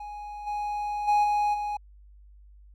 triangle tone with level steps, 830.6 Hz, G#5, in tune, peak -34 / -26 / -17 / -20 / -26 dBFS, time 0-1.77 s, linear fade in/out 5 ms, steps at 0.46 / 1.07 / 1.23 / 1.53 s, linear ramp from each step 20 ms, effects added 50 Hz sine -49 dBFS peak until 2.74 s

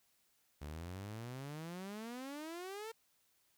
sawtooth exponential sweep, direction up, 70.9 to 460 Hz, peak -40 dBFS, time 0.61-2.92 s, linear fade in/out 10 ms, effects white hiss -75 dBFS RMS until 3.57 s

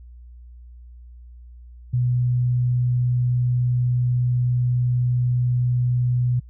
sine tone, 123.47 Hz, B2, in tune, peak -17 dBFS, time 1.93-6.4 s, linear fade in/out 10 ms, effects added 60 Hz sine -40 dBFS peak until 6.49 s

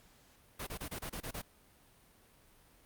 pink noise bursts, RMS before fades -41 dBFS, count 8, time 0.59-1.419 s, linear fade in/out 10 ms, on 80 ms, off 27 ms, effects pink hiss -64 dBFS RMS until 2.85 s + Opus 48 kbps

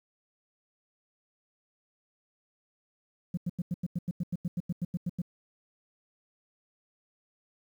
sine tone bursts, 175.2 Hz, F3, 6 cents sharp, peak -26 dBFS, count 16, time 3.34-5.218 s, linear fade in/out 5 ms, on 33 ms, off 90 ms, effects tanh soft clip ceiling -25 dBFS + 10-bit

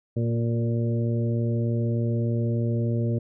harmonic tone with a mistuned harmonic, 116.54 Hz, A#2, in tune, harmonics 1 / 2 / 3 / 4 / 5, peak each -23 / -29 / -33 / -35 / -37 dBFS, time 0.16-3.19 s, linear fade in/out 10 ms, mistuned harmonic 3, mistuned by +16 cents, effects none

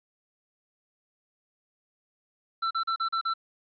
square tone bursts, 1340 Hz, E6, 28 cents sharp, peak -26 dBFS, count 6, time 2.62-3.339 s, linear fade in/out 10 ms, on 89 ms, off 37 ms, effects resampled to 11025 Hz + 10-bit

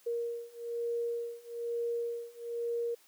sine beating tone pair, 469.5 / 470.6 Hz, A#4 / A#4, +12 / +16 cents, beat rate 1.1 Hz, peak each -36 / -35 dBFS, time 0.06-2.95 s, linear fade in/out 10 ms, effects white hiss -63 dBFS RMS until 3.07 s + high-pass 300 Hz 12 dB/octave

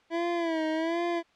25% pulse tone with vibrato, 329.6 Hz, E4, in tune, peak -23 dBFS, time 0.1-1.23 s, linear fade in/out 50 ms, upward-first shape sine, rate 1.3 Hz, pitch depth 83 cents each way, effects white hiss -63 dBFS RMS until 1.35 s + low-pass 3000 Hz 12 dB/octave

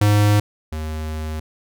square tone pair in turn, 103.83 / 77.96 Hz, G#2 / D#2, 0 / +4 cents, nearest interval perfect fourth, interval 496 cents, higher first, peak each -13 / -25 dBFS, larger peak first, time 0.01-0.4 / 0.72-1.4 s, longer second, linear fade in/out 5 ms, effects none

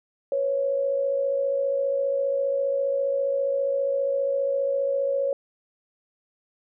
sine tone pair together, 497.1 / 552 Hz, B4 / C#5, +11 / -7 cents, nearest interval major second, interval 182 cents, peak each -30 / -22 dBFS, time 0.32-5.33 s, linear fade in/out 2 ms, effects none

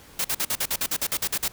white noise bursts, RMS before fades -25 dBFS, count 13, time 0.19-1.481 s, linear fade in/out 5 ms, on 55 ms, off 48 ms, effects pink hiss -49 dBFS RMS until 1.52 s

